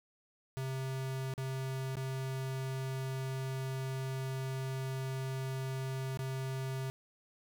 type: tone with dropouts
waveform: square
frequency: 132.4 Hz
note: C3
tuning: 21 cents sharp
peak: -36 dBFS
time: 0.57-6.9 s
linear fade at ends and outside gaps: 0 ms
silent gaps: 1.338-1.379 / 1.955-1.969 / 6.173-6.191 s
effects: none